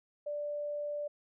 sine tone, 587.3 Hz, D5, in tune, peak -34 dBFS, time 0.26-1.08 s, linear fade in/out 10 ms, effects none

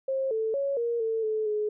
sine tone with pitch steps, 534 / 442.2 / 556 / 469.9 / 447.8 / 434 / 422.9 Hz, C5 / A4 / C#5 / A#4 / A4 / A4 / G#4, +35 / +9 / +5 / +14 / +30 / -24 / +31 cents, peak -25 dBFS, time 0.08-1.69 s, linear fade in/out 5 ms, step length 230 ms, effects none

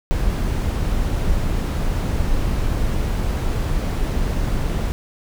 brown noise, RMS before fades -20 dBFS, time 0.11-4.92 s, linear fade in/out 0 ms, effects none

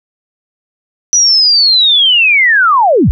sine linear sweep, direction down, 5920 to 31.77 Hz, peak -5 dBFS, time 1.13-3.11 s, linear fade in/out 0 ms, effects none

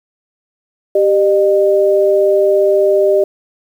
sine tone pair together, 392 / 606.9 Hz, G4 / D#5, 0 / -43 cents, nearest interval minor sixth, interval 757 cents, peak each -11 dBFS, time 0.95-3.24 s, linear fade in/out 5 ms, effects 7-bit

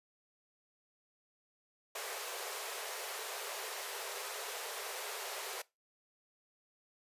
pink high-pass noise, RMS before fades -42 dBFS, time 1.95-5.62 s, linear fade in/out 5 ms, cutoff 390 Hz, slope 96 dB/octave, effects noise-tail reverb RT60 0.2 s tail -20 dB re dry + resampled to 32000 Hz

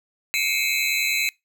square tone cluster, 2135 / 2273 / 2514 / 2604 / 4018 Hz, C7 / C#7 / D#7 / E7 / B7, +34 / +43 / +17 / -22 / +29 cents, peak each -28 dBFS, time 0.34-1.29 s, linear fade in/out 0 ms, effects noise-tail reverb RT60 0.2 s tail -24 dB re dry

